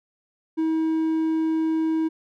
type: tone with hard clipping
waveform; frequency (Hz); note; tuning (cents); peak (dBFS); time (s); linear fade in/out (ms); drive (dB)
triangle; 320; D#4; +49; -21; 0.57-2.09; 20; 6
effects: none